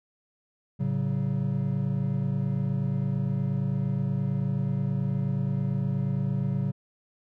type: chord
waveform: triangle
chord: F# minor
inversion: first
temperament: equal with one note detuned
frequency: 110 / 138.59 / 188.78 Hz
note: A2 / C#3 / F#3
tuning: 0 / 0 / +35 cents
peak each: -30 / -25 / -28 dBFS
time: 0.79-6.72 s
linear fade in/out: 20 ms
effects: none